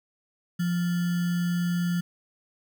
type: tone with sample-and-hold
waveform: sine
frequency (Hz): 174.61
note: F3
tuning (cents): 0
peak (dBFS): -23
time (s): 0.59-2.01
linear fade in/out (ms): 10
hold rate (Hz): 1575
effects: none